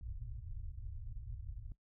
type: low-pass noise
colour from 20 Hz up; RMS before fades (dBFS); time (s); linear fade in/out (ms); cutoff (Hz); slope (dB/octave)
pink; -45; 0.01-1.72; 2; 120; 96
effects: noise-tail reverb RT60 0.1 s tail -17 dB re dry